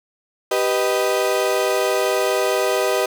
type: chord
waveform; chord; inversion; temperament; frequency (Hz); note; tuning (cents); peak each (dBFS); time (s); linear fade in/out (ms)
35% pulse; G augmented; none; equal with one note detuned; 389.5 / 493.9 / 622.3; G4 / B4 / D#5; -11 / 0 / 0; -20; 0.51-3.06; 5
effects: none